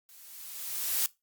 blue noise with level ramp, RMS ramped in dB -54 to -26 dBFS, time 0.09-1.06 s, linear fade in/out 0 ms, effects noise-tail reverb RT60 0.2 s tail -20 dB re dry + Opus 48 kbps

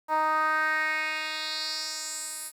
10% pulse tone with band-pass filter sweep, 311.1 Hz, D#4, in tune, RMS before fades -29 dBFS, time 0.08-2.52 s, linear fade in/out 50 ms, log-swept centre 890 to 11000 Hz, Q 3, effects 9-bit

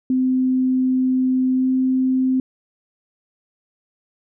sine tone with pitch glide, 257.6 to 259.4 Hz, C4 to C4, -27 to -15 cents, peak -15 dBFS, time 0.1-2.4 s, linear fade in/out 2 ms, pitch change +12 cents, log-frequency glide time 1.53-1.69 s, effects none

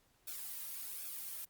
blue noise with flanger, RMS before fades -44 dBFS, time 0.27-1.45 s, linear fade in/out 5 ms, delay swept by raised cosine 1 to 2.7 ms, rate 1.3 Hz, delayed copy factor -0.7, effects pink hiss -72 dBFS RMS until 1.49 s + Opus 48 kbps

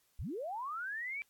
sine linear sweep, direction up, 34.65 to 2349 Hz, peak -37 dBFS, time 0.19-1.22 s, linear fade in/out 0 ms, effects white hiss -73 dBFS RMS until 1.29 s + AAC 64 kbps

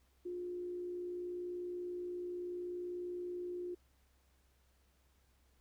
sine tone with frequency modulation, 355.1 Hz, F4, 29 cents sharp, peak -39 dBFS, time 0.25-3.75 s, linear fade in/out 10 ms, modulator 60.7 Hz, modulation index 0.21, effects added 65 Hz sine -70 dBFS peak until 5.6 s + pink hiss -75 dBFS RMS until 5.6 s

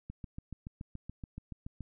click train, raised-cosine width 5 ms, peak -29 dBFS, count 13, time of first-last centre 0.1-1.807 s, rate 7.03 Hz, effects none

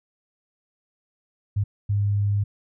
sine tone bursts at uneven times, 101.8 Hz, G#2, 34 cents flat, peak -19 dBFS, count 2, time 1.56-1.64 / 1.89-2.44 s, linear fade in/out 10 ms, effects none

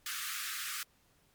pink high-pass noise, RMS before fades -39 dBFS, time 0.06-0.83 s, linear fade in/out 2 ms, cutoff 1200 Hz, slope 96 dB/octave, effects pink hiss -69 dBFS RMS until 1.34 s + MP3 96 kbps

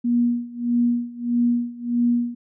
sine tone with tremolo, 239.5 Hz, A#3, 47 cents sharp, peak -15 dBFS, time 0.04-2.35 s, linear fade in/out 10 ms, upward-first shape sine, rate 1.6 Hz, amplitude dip 90%, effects none

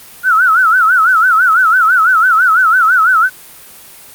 sine tone with vibrato, 1396.9 Hz, F6, in tune, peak -6 dBFS, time 0.23-3.3 s, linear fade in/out 50 ms, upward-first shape sine, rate 6 Hz, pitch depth 160 cents each way, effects white hiss -36 dBFS RMS until 4.14 s + Opus 32 kbps

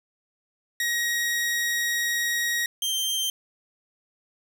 sawtooth tone pair in turn, 1891 / 3148 Hz, A#6 / G7, +24 / +7 cents, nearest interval major sixth, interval 883 cents, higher second, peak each -20 / -21 dBFS, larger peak first, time 0.8-2.66 / 2.82-3.3 s, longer first, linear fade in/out 2 ms, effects 10-bit

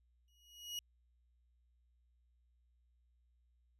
30% pulse tone with exponential growth, 2900 Hz, F#7, 35 cents flat, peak -35 dBFS, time 0.28-0.79 s, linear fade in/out 1 ms, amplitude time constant 110 ms, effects added 60 Hz sine -70 dBFS peak until 3.79 s + resampled to 32000 Hz

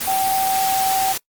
sine tone in noise, 769 Hz, G5, 33 cents flat, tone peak -17 dBFS, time 0.07-1.13 s, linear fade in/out 10 ms, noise white, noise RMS -24 dBFS, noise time 0-1.18 s, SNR +4 dB, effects noise-tail reverb RT60 0.1 s tail -23 dB re dry + Opus 24 kbps

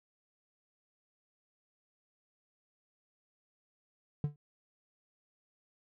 triangle tone with exponential decay, 146.83 Hz, D3, in tune, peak -24 dBFS, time 4.24-4.36 s, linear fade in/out 2 ms, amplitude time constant 26 ms, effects none

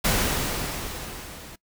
pink noise with level ramp, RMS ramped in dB -21 to -43 dBFS, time 0.04-1.56 s, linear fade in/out 10 ms, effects noise-tail reverb RT60 0.1 s tail -22 dB re dry

